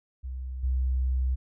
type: tone with level steps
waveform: sine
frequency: 64.3 Hz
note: C2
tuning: 30 cents flat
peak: -32 / -23 dBFS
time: 0.23-1.36 s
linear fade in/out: 20 ms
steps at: 0.63 s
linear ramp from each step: 10 ms
effects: none